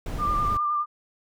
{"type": "noise", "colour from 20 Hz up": "brown", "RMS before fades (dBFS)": -30, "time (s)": [0.06, 0.57], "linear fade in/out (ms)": 2}
{"type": "tone with vibrato", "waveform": "sine", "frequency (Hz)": 1193, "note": "D6", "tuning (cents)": 27, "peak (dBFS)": -22, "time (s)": [0.18, 0.86], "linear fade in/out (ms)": 50, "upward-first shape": "sine", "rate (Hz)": 9.6, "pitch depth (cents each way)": 25}
{"effects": []}